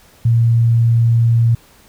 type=tone; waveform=sine; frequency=116.2 Hz; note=A#2; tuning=5 cents flat; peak=-9 dBFS; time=0.25-1.55 s; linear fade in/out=5 ms; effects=pink hiss -48 dBFS RMS until 1.88 s